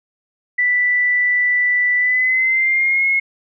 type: tone with pitch glide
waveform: sine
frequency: 1975.5 to 2167 Hz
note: B6 to C#7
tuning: 0 to -40 cents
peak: -13 dBFS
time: 0.58-3.2 s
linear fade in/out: 10 ms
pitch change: +160 cents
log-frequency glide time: 1.97-3.06 s
effects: none